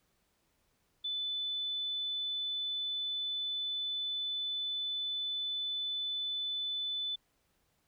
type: tone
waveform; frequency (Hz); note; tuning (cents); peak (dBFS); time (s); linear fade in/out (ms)
sine; 3500; A7; -10; -33; 1.04-7.16; 10
effects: pink hiss -75 dBFS RMS until 7.87 s